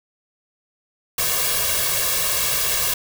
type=noise with comb filter; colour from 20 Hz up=white; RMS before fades=-21 dBFS; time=1.18-2.94 s; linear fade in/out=5 ms; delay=1.8 ms; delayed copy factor=+1; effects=none